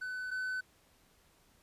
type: tone pair in turn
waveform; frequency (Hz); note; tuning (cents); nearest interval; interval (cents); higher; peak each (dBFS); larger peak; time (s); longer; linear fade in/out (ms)
triangle; 1505 / 1510.7; F#6 / F#6; +29 / +36; unison; 7; second; -35 / -32; second; 0.01-0.31 / 0.31-0.61; neither; 10
effects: pink hiss -67 dBFS RMS until 1.62 s + resampled to 32000 Hz